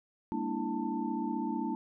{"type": "tone cluster", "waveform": "sine", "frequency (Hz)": [204.1, 235.5, 291.9, 327.3, 889], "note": ["G#3", "A#3", "D4", "E4", "A5"], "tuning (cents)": [-30, 18, -10, -12, 18], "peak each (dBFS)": [-39, -36, -37, -37, -38], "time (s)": [0.32, 1.75], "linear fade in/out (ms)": 0, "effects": []}